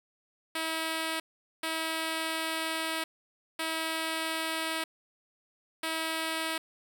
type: tone bursts at uneven times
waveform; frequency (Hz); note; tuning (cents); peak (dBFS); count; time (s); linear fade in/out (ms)
5% pulse; 322.2; E4; -39; -19; 4; 0.55-1.2 / 1.63-3.04 / 3.59-4.84 / 5.83-6.58; 5
effects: none

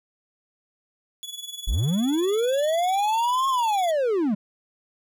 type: tone with tremolo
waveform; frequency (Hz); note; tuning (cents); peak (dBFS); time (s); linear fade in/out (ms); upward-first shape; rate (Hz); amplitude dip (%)
sawtooth; 3404; G#7; +42; -28; 1.23-3.91; 0; sine; 20; 75
type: linear two-way sweep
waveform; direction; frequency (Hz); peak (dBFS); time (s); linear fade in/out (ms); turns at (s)
triangle; up then down; 31.23 to 1086 to 189.3; -18; 1.67-4.35; 10; 3.48
effects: none

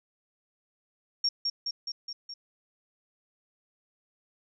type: tone with echo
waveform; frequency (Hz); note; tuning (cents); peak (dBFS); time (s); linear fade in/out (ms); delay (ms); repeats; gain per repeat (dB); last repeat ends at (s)
sine; 5540; F8; -15; -23; 1.24-1.29; 5; 210; 5; -3; 2.34
effects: none

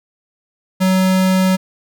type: tone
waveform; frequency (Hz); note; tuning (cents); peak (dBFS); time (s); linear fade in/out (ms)
square; 187.3; F#3; +21; -12; 0.8-1.57; 20
effects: none

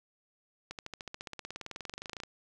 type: accelerating click train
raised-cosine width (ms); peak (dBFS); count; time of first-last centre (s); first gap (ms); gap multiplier
0.2; -23; 30; 0.71-2.235; 78; 0.97
effects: none

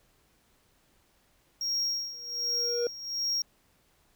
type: tone with tremolo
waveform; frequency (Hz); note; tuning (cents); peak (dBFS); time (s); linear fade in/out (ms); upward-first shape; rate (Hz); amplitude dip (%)
triangle; 5588; F8; 0; -25; 1.61-3.42; 2; sine; 1.3; 80
type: tone with exponential growth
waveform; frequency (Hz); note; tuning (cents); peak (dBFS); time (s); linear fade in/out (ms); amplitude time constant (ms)
triangle; 475.9; A#4; +36; -22; 2.13-2.87; 2; 160
effects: pink hiss -67 dBFS RMS until 4.15 s

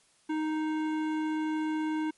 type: tone with hard clipping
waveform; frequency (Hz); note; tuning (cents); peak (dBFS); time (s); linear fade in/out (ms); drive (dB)
triangle; 311.1; D#4; 0; -30; 0.29-2.11; 10; 18
effects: white hiss -65 dBFS RMS until 2.17 s + MP3 48 kbps

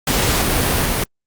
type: noise with level steps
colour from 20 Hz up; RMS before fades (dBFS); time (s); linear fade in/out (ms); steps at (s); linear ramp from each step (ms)
pink; -17 / -19; 0.07-1.04; 5; 0.85; 10
effects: Opus 48 kbps

